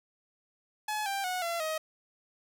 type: tone with pitch steps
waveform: sawtooth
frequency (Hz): 851 / 789.4 / 732.3 / 679.4 / 630.2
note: G#5 / G5 / F#5 / F5 / D#5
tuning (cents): +42 / +12 / -18 / -48 / +22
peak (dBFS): -27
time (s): 0.88-1.78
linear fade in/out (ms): 5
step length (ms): 180
effects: none